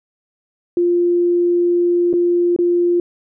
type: tone with dropouts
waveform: sine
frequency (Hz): 349.2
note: F4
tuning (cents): 0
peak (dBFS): -12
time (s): 0.77-3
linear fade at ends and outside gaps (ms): 2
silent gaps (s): 2.13-2.137 / 2.563-2.588
effects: none